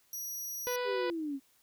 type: tone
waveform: 20% pulse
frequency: 5790 Hz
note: F#8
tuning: 38 cents flat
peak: -32 dBFS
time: 0.13-0.76 s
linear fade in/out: 2 ms
type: harmonic tone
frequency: 493.9 Hz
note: B4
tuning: in tune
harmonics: 1 / 2 / 3 / 4 / 5 / 6 / 7 / 8 / 9 / 10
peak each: -33 / -39 / -43 / -45 / -47 / -49 / -50 / -51 / -52 / -53 dBFS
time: 0.67-1.1 s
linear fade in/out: 0 ms
type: linear sweep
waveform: sine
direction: down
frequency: 415.3 to 263.8 Hz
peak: -33 dBFS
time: 0.84-1.4 s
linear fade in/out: 50 ms
effects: white hiss -68 dBFS RMS until 1.62 s